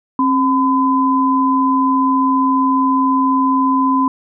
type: tone pair together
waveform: sine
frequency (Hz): 267.6 / 1011.8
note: C4 / B5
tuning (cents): +39 / +42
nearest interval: octave + major seventh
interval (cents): 2303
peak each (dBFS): -14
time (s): 0.19-4.08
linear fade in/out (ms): 2
effects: none